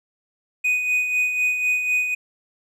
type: tone with tremolo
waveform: triangle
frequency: 2489 Hz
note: D#7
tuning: in tune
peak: -15 dBFS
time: 0.64-2.15 s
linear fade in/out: 10 ms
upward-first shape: sine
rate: 4 Hz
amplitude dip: 50%
effects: none